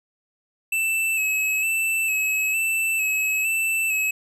square tone with vibrato, 2614 Hz, E7, 15 cents flat, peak -21 dBFS, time 0.72-4.11 s, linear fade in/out 5 ms, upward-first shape square, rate 1.1 Hz, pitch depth 29 cents each way, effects none

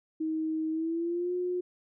sine tone with pitch glide, 316.4 to 359.3 Hz, D#4 to F4, +29 to +49 cents, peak -28 dBFS, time 0.2-1.61 s, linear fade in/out 10 ms, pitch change +220 cents, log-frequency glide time 0.71-1.33 s, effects none

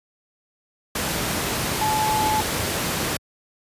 sine tone in noise, 862 Hz, A5, 36 cents flat, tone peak -20 dBFS, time 1.81-2.41 s, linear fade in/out 5 ms, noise pink, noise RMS -24 dBFS, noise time 0.95-3.17 s, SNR +1 dB, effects high-pass 80 Hz 12 dB/octave + resampled to 32000 Hz

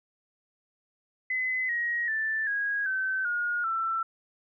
sine tone with pitch steps, 2027 / 1891.3 / 1764.6 / 1646.4 / 1536.2 / 1433.3 / 1337.3 Hz, B6 / A#6 / A6 / G#6 / G6 / F6 / E6, +45 / +25 / +5 / -16 / -35 / +45 / +24 cents, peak -26 dBFS, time 1.3-4.03 s, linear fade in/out 5 ms, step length 390 ms, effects none

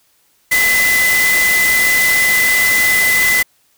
sine tone in noise, 2014 Hz, B6, 33 cents sharp, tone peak -11 dBFS, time 0.51-3.43 s, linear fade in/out 10 ms, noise white, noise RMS -18 dBFS, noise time 0.51-3.43 s, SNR +4 dB, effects white hiss -57 dBFS RMS until 3.77 s

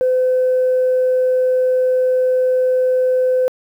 sine tone, 510 Hz, C5, 44 cents flat, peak -11 dBFS, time 0.01-3.48 s, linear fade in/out 0 ms, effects tanh soft clip ceiling -9 dBFS + 8-bit

